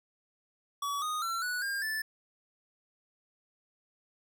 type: tone with pitch steps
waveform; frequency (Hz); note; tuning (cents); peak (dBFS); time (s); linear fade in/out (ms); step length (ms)
square; 1137 / 1239.9 / 1352.1 / 1474.5 / 1608 / 1753.5; C#6 / D#6 / E6 / F#6 / G6 / A6; +44 / -6 / +44 / -6 / +44 / -6; -32; 0.82-2.02; 5; 200
effects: none

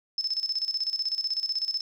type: tone with tremolo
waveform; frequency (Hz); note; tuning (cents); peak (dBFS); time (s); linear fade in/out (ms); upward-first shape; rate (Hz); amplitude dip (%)
sine; 5240; E8; -11; -24; 0.18-1.81; 2; square; 16; 75
effects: 11-bit

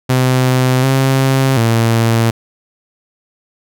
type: tone with pitch steps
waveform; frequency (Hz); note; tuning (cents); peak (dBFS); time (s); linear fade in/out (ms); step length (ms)
sawtooth; 128.4 / 133.6 / 114.6; C3 / C3 / A#2; -32 / +36 / -29; -6; 0.09-2.31; 10; 740
effects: none

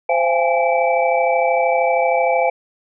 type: tone cluster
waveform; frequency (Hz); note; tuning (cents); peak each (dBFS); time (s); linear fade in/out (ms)
sine; 519 / 681 / 807 / 840 / 2314; C5 / F5 / G#5 / G#5 / D7; -14 / -44 / -50 / +19 / -26; -18 / -18 / -23 / -22 / -24; 0.09-2.5; 5
effects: none

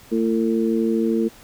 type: harmonic tone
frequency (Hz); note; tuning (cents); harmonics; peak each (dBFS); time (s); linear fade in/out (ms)
112.9; A2; +45; 2 / 3 / 4; -20 / -22 / -24; 0.11-1.29; 20
effects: pink hiss -47 dBFS RMS until 1.43 s

